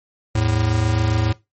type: tone pair together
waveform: square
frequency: 81.59 / 108.8 Hz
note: E2 / A2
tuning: -17 / -19 cents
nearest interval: perfect fourth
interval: 498 cents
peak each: -23 / -18 dBFS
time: 0.35-1.33 s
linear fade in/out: 5 ms
effects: noise-tail reverb RT60 0.2 s tail -19 dB re dry + MP3 32 kbps